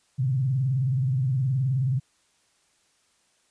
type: tone with vibrato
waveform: sine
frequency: 130.81 Hz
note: C3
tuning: in tune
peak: -21 dBFS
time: 0.18-2 s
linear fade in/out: 20 ms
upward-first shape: sine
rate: 19 Hz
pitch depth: 140 cents each way
effects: white hiss -66 dBFS RMS until 3.5 s + resampled to 22050 Hz